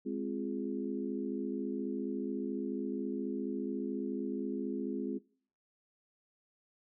harmonic tone with a mistuned harmonic, 69.3 Hz, C#2, in tune, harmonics 3 / 4 / 5 / 6, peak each -39 / -37 / -40 / -42 dBFS, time 0.05-5.19 s, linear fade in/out 20 ms, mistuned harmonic 4, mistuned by -96 cents, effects noise-tail reverb RT60 0.5 s tail -22 dB re dry

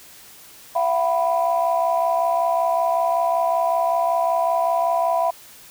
sine chord, E suspended second, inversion none, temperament equal with one note detuned, 674.7 / 740 / 987.8 Hz, E5 / F#5 / B5, +40 / 0 / 0 cents, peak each -19 / -23 / -22 dBFS, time 0.75-5.31 s, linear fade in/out 10 ms, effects tanh soft clip ceiling -9 dBFS + white hiss -45 dBFS RMS until 5.7 s

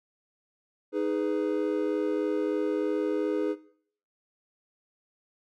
triangle chord, G# minor, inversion second, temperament just, 311.5 / 415.3 / 498.4 Hz, D#4 / G#4 / B4, +2 / 0 / +16 cents, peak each -28 / -27 / -29 dBFS, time 0.92-3.56 s, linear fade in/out 50 ms, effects noise-tail reverb RT60 0.6 s tail -18 dB re dry

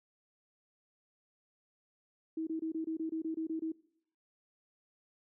sine tone bursts, 321.1 Hz, E4, 45 cents flat, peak -33 dBFS, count 11, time 2.37-3.72 s, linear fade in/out 5 ms, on 100 ms, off 25 ms, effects noise-tail reverb RT60 0.7 s tail -21 dB re dry

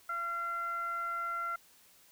sine tone with frequency modulation, 1370 Hz, F6, 34 cents flat, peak -33 dBFS, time 0.09-1.56 s, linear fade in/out 5 ms, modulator 689 Hz, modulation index 0.41, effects white hiss -62 dBFS RMS until 2.11 s

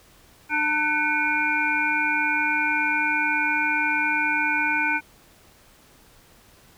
harmonic tone with a mistuned harmonic, 299.7 Hz, D4, 35 cents sharp, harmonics 1 / 3 / 5 / 7 / 8, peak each -32 / -27 / -24 / -29 / -25 dBFS, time 0.49-5.01 s, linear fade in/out 50 ms, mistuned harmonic 7, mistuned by +88 cents, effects pink hiss -54 dBFS RMS until 6.77 s

